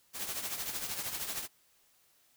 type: noise with tremolo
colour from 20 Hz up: white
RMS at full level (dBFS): -35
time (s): 0.13-1.48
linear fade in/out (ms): 50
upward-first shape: triangle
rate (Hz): 13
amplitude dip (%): 65
effects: white hiss -68 dBFS RMS until 2.36 s